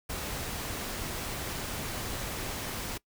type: noise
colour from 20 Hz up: pink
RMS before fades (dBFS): -36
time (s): 0.09-2.98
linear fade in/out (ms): 10
effects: noise-tail reverb RT60 0.1 s tail -22 dB re dry